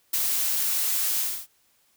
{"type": "noise with ADSR envelope", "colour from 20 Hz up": "blue", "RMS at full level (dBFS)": -23, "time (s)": [0.13, 1.47], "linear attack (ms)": 10, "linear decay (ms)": 29, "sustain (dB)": -2, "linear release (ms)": 280, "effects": ["white hiss -65 dBFS RMS until 1.96 s"]}